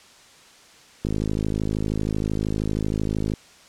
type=click train; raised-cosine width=3 ms; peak=-12 dBFS; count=122; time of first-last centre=1.05-3.337 s; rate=52.9 Hz; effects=white hiss -50 dBFS RMS until 3.68 s + low-pass 7000 Hz 12 dB/octave